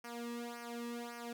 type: tone with flanger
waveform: sawtooth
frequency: 237 Hz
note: A#3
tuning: 29 cents sharp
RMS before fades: -44 dBFS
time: 0.04-1.33 s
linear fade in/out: 5 ms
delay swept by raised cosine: 0.26 to 1.36 ms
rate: 1.8 Hz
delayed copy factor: -0.85
effects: none